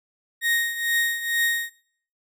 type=tone with tremolo; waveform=35% pulse; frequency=1864.7 Hz; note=A#6; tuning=in tune; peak=-17 dBFS; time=0.41-1.7 s; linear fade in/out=50 ms; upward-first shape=triangle; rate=2.2 Hz; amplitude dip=75%; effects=noise-tail reverb RT60 0.6 s tail -19 dB re dry